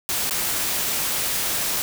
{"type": "noise with dropouts", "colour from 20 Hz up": "white", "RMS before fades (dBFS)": -24, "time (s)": [0.09, 1.82], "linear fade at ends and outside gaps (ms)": 0, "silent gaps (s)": [0.296, 0.309], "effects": []}